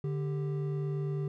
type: tone pair together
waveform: triangle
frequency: 147.07 / 392.2 Hz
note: D3 / G4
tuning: +3 / +1 cents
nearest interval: octave + perfect fourth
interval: 1698 cents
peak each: -29 / -36 dBFS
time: 0.04-1.28 s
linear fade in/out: 2 ms
effects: none